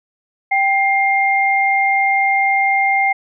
sine tone pair together, 784 / 2114 Hz, G5 / C7, 0 / +17 cents, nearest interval octave + perfect fourth, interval 1717 cents, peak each -15 dBFS, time 0.51-3.13 s, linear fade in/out 10 ms, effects none

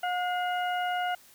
harmonic tone with a mistuned harmonic, 720 Hz, F#5, 47 cents flat, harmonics 1 / 2 / 3 / 4, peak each -28 / -34 / -41 / -39 dBFS, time 0.03-1.15 s, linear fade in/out 5 ms, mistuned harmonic 3, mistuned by -65 cents, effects white hiss -56 dBFS RMS until 1.34 s

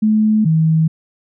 sine tone pair in turn, 215.5 / 159.73 Hz, A3 / D#3, -36 / +46 cents, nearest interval perfect fourth, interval 518 cents, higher first, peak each -10 dBFS, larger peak neither, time 0.02-0.45 / 0.45-0.88 s, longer neither, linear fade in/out 10 ms, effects none

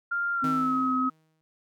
sine tone with pitch glide, 1396.9 to 1273.6 Hz, F6 to D#6, 0 to +40 cents, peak -25 dBFS, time 0.11-1.1 s, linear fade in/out 10 ms, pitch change -160 cents, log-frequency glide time 0.33-0.75 s
sine tone with vibrato, 259.7 Hz, C4, 13 cents flat, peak -26 dBFS, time 0.42-1.1 s, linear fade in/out 20 ms, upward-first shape sine, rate 3.2 Hz, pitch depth 13 cents each way
sawtooth tone with exponential decay, 158.2 Hz, D#3, 29 cents sharp, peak -28 dBFS, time 0.44-1.41 s, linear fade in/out 0 ms, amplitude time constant 210 ms
effects none

